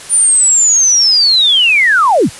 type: linear sweep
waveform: sine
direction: down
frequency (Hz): 9410 to 64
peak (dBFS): -6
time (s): 0.09-2.3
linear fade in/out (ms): 50
effects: white hiss -31 dBFS RMS until 2.39 s + resampled to 24000 Hz